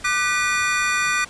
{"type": "tone cluster", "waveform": "square", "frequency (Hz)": [1189, 1501, 1953, 2436], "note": ["D6", "F#6", "B6", "D#7"], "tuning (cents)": [21, 24, -20, -37], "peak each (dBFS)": -25, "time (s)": [0.04, 1.25], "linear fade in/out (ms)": 10, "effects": ["pink hiss -42 dBFS RMS until 1.29 s", "resampled to 22050 Hz"]}